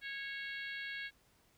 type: harmonic tone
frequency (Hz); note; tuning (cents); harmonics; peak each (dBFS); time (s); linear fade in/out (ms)
550; C#5; -14; 3 / 4 / 5 / 6 / 7 / 8; -43 / -45 / -51 / -51 / -53 / -55; 0.01-1.11; 50
effects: pink hiss -70 dBFS RMS until 1.57 s